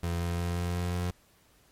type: tone with pitch steps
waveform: 30% pulse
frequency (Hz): 85.4 / 86.09 / 86.79 / 87.5 / 88.21 / 88.92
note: F2 / F2 / F2 / F2 / F2 / F2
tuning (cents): -38 / -24 / -10 / +4 / +18 / +32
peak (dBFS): -26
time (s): 0.03-1.11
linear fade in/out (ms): 5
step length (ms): 180
effects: pink hiss -63 dBFS RMS until 1.71 s + MP3 64 kbps